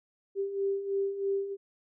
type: beating tone pair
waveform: sine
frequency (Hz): 392 / 395.1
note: G4 / G4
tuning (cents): 0 / +14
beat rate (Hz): 3.1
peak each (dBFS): -35 / -29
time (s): 0.35-1.57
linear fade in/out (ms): 50
effects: none